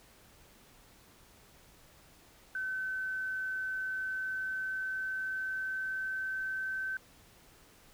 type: tone with pitch glide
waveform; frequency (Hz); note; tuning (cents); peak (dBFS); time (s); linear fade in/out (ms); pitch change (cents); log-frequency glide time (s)
sine; 1526 to 1539.3; G6 to G6; -47 to -32; -33; 2.55-6.97; 2; +15; 3.75-6.64
effects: pink hiss -60 dBFS RMS until 7.93 s